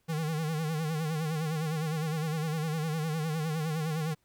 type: tone with vibrato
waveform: square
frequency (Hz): 157.5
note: D#3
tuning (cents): +21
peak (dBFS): -30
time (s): 0.08-4.15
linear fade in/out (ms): 20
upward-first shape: sine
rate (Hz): 9.8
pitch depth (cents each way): 80
effects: pink hiss -73 dBFS RMS until 4.24 s